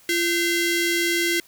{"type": "ring-modulated tone", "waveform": "sawtooth", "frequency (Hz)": 1200, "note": "D6", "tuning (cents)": 37, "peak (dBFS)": -13, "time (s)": [0.09, 1.4], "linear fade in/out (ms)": 2, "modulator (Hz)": 857, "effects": ["white hiss -53 dBFS RMS until 1.47 s"]}